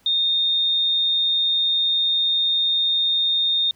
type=tone; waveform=sine; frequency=3665 Hz; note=A#7; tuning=30 cents flat; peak=-17 dBFS; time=0.06-3.71 s; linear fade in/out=2 ms; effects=pink hiss -59 dBFS RMS until 3.75 s